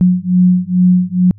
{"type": "beating tone pair", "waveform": "sine", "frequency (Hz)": [180, 182.3], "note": ["F#3", "F#3"], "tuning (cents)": [-47, -25], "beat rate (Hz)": 2.3, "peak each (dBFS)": -11, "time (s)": [0.01, 1.31], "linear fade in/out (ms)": 0, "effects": ["added 102 Hz sine -36 dBFS peak until 1.38 s"]}